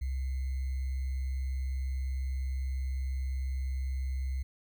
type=tone with sample-and-hold; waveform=sine; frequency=65.6 Hz; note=C2; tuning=5 cents sharp; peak=-30 dBFS; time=0.01-4.43 s; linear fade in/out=10 ms; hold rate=2100 Hz; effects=none